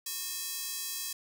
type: tone with high-pass filter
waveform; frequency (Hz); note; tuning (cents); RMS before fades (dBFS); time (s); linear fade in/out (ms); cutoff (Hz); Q
square; 364.9; F#4; -24; -37; 0.06-1.13; 5; 5600; 0.71
effects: none